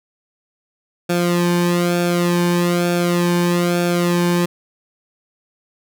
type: tone with flanger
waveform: sawtooth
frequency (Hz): 174.61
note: F3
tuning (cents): 0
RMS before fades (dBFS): -17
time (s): 1.09-4.46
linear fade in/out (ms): 10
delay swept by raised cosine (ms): 1 to 1.52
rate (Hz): 1.1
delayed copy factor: -0.85
effects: none